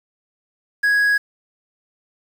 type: tone with quantisation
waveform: triangle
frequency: 1661.2 Hz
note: G#6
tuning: in tune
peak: -12 dBFS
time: 0.83-1.18 s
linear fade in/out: 10 ms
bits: 7
effects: none